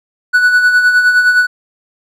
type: tone with tremolo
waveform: triangle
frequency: 1480 Hz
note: F#6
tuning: in tune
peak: -3 dBFS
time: 0.33-1.47 s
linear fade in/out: 20 ms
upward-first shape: sine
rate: 9.7 Hz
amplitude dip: 50%
effects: none